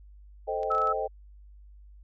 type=chord; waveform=sine; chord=A half-diminished seventh; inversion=none; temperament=equal; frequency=440 / 523.3 / 622.3 / 784 Hz; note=A4 / C5 / Eb5 / G5; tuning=0 / 0 / 0 / 0 cents; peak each=-33 dBFS; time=0.47-1.08 s; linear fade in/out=20 ms
type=clicks; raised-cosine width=0.2 ms; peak=-31 dBFS; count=6; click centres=0.632 / 0.717 / 0.75 / 0.782 / 0.818 / 0.873 s
type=tone; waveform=sine; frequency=1303 Hz; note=E6; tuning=20 cents flat; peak=-24 dBFS; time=0.7-0.93 s; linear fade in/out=10 ms
effects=added 50 Hz sine -48 dBFS peak until 2.03 s